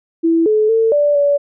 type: tone with pitch steps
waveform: sine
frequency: 330 / 429.5 / 449.4 / 584 / 573 Hz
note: E4 / A4 / A4 / D5 / D5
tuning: +2 / -42 / +37 / -10 / -43 cents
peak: -10 dBFS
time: 0.23-1.38 s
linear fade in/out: 20 ms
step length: 230 ms
effects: none